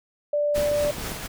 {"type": "tone", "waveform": "sine", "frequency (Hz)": 587.3, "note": "D5", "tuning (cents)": 0, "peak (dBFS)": -20, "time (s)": [0.33, 0.91], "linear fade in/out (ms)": 5}
{"type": "noise with tremolo", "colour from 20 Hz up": "pink", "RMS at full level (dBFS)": -31, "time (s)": [0.54, 1.28], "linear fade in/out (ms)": 20, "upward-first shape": "triangle", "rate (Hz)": 4.2, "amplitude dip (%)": 40}
{"type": "click train", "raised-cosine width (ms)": 2, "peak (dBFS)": -22, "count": 5, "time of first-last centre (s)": [0.58, 1.118], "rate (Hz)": 7.43}
{"effects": []}